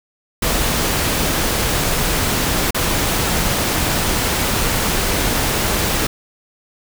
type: noise with dropouts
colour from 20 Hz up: pink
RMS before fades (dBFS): -18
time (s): 0.42-6.07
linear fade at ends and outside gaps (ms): 5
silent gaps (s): 2.708-2.745
effects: none